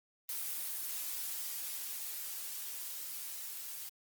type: noise with level ramp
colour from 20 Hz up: blue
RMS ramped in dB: -38 to -44 dBFS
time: 0.29-3.89 s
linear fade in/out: 2 ms
effects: Opus 24 kbps